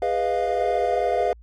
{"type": "chord", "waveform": "triangle", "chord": "F half-diminished seventh", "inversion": "first", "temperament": "equal with one note detuned", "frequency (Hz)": [409.6, 493.9, 622.3, 698.5], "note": ["Ab4", "Cb5", "Eb5", "F5"], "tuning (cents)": [-24, 0, 0, 0], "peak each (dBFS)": [-26, -24, -26, -22], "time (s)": [0.02, 1.33], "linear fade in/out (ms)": 2, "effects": ["added 57 Hz sine -44 dBFS peak until 1.42 s", "AAC 32 kbps"]}